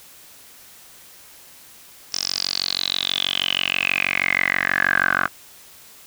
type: tone with band-pass filter sweep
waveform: 10% pulse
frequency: 46.25 Hz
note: F#1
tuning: in tune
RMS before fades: -22 dBFS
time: 2.12-5.28 s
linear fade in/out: 20 ms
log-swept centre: 5500 to 1400 Hz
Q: 9.4
effects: white hiss -46 dBFS RMS until 6.06 s